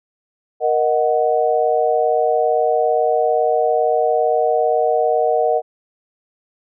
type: chord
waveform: sine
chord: D# minor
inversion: second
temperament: equal with one note detuned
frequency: 469.7 / 622.3 / 740 Hz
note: A#4 / D#5 / F#5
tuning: +13 / 0 / 0 cents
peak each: -18 dBFS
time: 0.6-5.62 s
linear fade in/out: 50 ms
effects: none